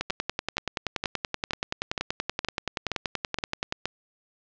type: two click trains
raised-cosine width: 0.2 ms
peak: -9 / -10 dBFS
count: 40 / 9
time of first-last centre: 0.01-3.724 / 0.1-3.856 s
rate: 10.5 / 2.13 Hz
effects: low-pass 5000 Hz 12 dB/octave

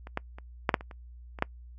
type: clicks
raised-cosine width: 0.5 ms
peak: -28 / -14 / -29 / -8 / -7 / -27 / -30 / -26 / -9 dBFS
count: 9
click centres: 0.071 / 0.174 / 0.385 / 0.692 / 0.742 / 0.809 / 0.912 / 1.388 / 1.424 s
effects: noise-tail reverb RT60 0.1 s tail -25 dB re dry + added 60 Hz sine -45 dBFS peak until 1.78 s

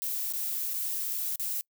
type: noise with dropouts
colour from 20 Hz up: violet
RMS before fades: -32 dBFS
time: 0.02-1.61 s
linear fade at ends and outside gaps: 0 ms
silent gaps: 0.324-0.336 / 0.736-0.741 / 1.358-1.396 s
effects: noise-tail reverb RT60 0.1 s tail -26 dB re dry

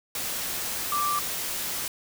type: tone in noise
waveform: sine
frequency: 1174.7 Hz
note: D6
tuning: in tune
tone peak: -24 dBFS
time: 0.92-1.19 s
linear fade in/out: 2 ms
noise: white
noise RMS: -31 dBFS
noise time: 0.15-1.88 s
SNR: +4 dB
effects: none

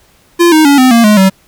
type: tone with pitch steps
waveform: square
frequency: 344.5 / 312.3 / 283.1 / 256.6 / 232.6 / 210.8 / 191.12 Hz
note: F4 / D#4 / C#4 / C4 / A#3 / G#3 / G3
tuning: -24 / +7 / +37 / -34 / -4 / +26 / -44 cents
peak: -4 dBFS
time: 0.39-1.3 s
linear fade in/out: 20 ms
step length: 130 ms
effects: pink hiss -48 dBFS RMS until 1.47 s

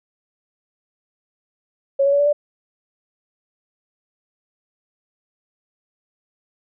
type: tone with pitch steps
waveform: sine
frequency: 551 / 560 / 569.1 / 578.4 / 587.8 Hz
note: C#5 / C#5 / C#5 / D5 / D5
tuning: -11 / +18 / +45 / -27 / +1 cents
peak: -13 dBFS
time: 1.99-2.33 s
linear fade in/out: 10 ms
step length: 68 ms
effects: none

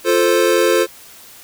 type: chord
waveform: square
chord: F major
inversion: none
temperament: equal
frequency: 349.2 / 440 / 523.3 Hz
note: F4 / A4 / C5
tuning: 0 / 0 / 0 cents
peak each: -17 dBFS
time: 0.04-0.87 s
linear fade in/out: 50 ms
effects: white hiss -41 dBFS RMS until 1.43 s

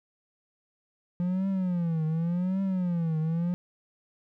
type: tone with vibrato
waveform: triangle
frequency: 174.61 Hz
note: F3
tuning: in tune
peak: -23 dBFS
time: 1.2-3.54 s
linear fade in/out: 0 ms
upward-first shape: triangle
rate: 0.88 Hz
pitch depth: 200 cents each way
effects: none

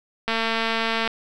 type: click train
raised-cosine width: 0.3 ms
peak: -8 dBFS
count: 181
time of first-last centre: 0.28-1.076 s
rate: 226 Hz
effects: none

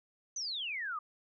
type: exponential sweep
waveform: sine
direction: down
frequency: 6272 to 1174.7 Hz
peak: -35 dBFS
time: 0.36-0.99 s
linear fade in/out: 5 ms
effects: none

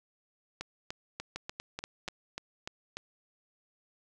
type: two click trains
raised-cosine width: 0.2 ms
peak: -20 / -20 dBFS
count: 9 / 4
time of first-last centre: 0.61-2.97 / 1.36-2.079 s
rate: 3.39 / 4.17 Hz
effects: none

